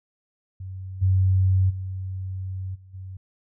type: tone with level steps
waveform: sine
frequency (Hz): 94.2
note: F#2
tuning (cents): +32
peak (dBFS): -32 / -16 / -28 / -45 / -34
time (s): 0.6-3.17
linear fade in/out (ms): 5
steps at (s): 1.01 / 1.69 / 2.74 / 2.93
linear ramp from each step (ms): 20
effects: none